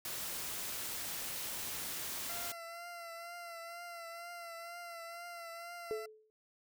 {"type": "noise", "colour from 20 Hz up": "white", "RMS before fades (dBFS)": -41, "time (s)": [0.05, 2.52], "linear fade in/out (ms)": 2}
{"type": "tone with vibrato", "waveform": "20% pulse", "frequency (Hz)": 683, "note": "F5", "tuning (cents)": -39, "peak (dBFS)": -40, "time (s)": [2.29, 6.06], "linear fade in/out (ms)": 5, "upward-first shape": "triangle", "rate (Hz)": 2.1, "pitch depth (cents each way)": 41}
{"type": "tone with exponential decay", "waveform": "sine", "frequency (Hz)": 433.4, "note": "A4", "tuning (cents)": -26, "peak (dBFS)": -32, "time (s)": [5.91, 6.3], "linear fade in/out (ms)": 0, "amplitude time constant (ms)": 83}
{"effects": []}